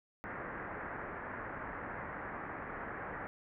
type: low-pass noise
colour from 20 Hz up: white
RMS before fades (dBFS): -43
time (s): 0.24-3.27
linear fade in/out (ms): 0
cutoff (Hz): 1900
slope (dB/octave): 48
effects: none